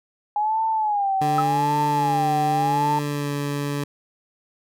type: tone with vibrato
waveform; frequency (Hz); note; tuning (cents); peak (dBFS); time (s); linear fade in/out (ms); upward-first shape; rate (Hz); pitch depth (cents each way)
sine; 826; G#5; -10; -19; 0.36-2.99; 2; sine; 0.86; 130
type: tone with pitch glide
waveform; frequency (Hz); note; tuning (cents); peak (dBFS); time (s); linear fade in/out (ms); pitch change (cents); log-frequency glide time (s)
20% pulse; 146.83 to 143.64; D3 to D3; 0 to -38; -19; 1.21-3.84; 5; -38; 2.95-3.33
type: tone with exponential decay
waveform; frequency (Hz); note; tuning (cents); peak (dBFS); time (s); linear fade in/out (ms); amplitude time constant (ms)
sine; 1292; E6; -35; -16; 1.38-1.48; 5; 20
effects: none

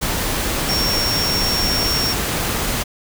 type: tone in noise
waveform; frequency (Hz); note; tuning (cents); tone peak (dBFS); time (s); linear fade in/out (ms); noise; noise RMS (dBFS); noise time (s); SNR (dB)
sine; 5510; F8; -24; -19; 0.68-2.14; 20; pink; -21; 0.01-2.84; -1
effects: none

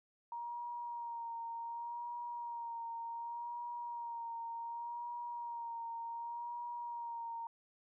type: tone with vibrato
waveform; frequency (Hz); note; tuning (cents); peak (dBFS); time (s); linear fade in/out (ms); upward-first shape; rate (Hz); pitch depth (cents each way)
sine; 940; A#5; +14; -40; 0.32-7.47; 2; sine; 0.67; 28
effects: none

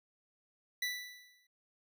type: tone with exponential decay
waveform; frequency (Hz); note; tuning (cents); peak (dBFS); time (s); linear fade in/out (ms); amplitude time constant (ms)
25% pulse; 1975.5; B6; 0; -28; 0.82-1.47; 5; 140
effects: none

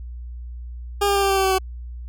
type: tone with pitch steps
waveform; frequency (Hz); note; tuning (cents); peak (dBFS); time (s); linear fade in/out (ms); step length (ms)
20% pulse; 404.8 / 400.8 / 396.9 / 393 / 389.2 / 385.4 / 381.6 / 377.9; G#4 / G4 / G4 / G4 / G4 / G4 / G4 / F#4; -44 / +38 / +22 / +4 / -12 / -29 / -47 / +37; -12; 1.01-1.586; 10; 72
effects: added 60 Hz sine -31 dBFS peak until 2.08 s

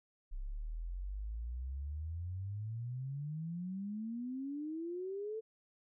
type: exponential sweep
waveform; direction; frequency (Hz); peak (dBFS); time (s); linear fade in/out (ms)
sine; up; 32.17 to 449.3; -38; 0.31-5.41; 20
effects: none

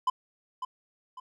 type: tone with echo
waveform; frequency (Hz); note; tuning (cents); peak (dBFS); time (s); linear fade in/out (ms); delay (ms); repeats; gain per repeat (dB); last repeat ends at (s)
triangle; 1014; B5; +45; -20; 0.07-0.1; 5; 550; 2; -9; 1.2
effects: none

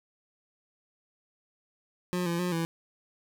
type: tone with pitch steps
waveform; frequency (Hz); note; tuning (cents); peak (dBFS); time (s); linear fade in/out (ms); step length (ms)
25% pulse; 179.3 / 170.4 / 179 / 165.8; F3 / F3 / F3 / E3; +46 / -42 / +43 / +10; -24; 2.13-2.65; 0; 130
effects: none

